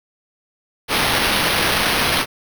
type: noise with sample-and-hold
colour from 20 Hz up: blue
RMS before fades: -18 dBFS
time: 0.88-2.26 s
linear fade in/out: 50 ms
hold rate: 7350 Hz
effects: none